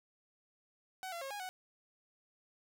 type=tone with pitch steps; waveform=sawtooth; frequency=751 / 682 / 542 / 822 / 742 Hz; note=F#5 / F5 / C#5 / G#5 / F#5; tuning=+26 / -41 / -39 / -18 / +5 cents; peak=-37 dBFS; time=1.03-1.49 s; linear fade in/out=0 ms; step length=92 ms; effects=none